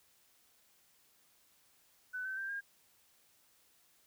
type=tone with pitch steps; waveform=sine; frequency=1500 / 1537.7 / 1576.4 / 1616 Hz; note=F#6 / G6 / G6 / G#6; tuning=+23 / -34 / +9 / -48 cents; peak=-37 dBFS; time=2.13-2.61 s; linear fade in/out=20 ms; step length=120 ms; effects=white hiss -69 dBFS RMS until 4.06 s